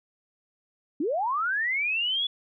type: linear sweep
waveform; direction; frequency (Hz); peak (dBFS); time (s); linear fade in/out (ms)
sine; up; 261.6 to 3444; -24; 1-2.27; 5
effects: none